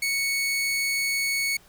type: tone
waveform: sawtooth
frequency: 2217 Hz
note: C#7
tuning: in tune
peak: -20 dBFS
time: 0.02-1.57 s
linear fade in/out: 5 ms
effects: pink hiss -55 dBFS RMS until 1.68 s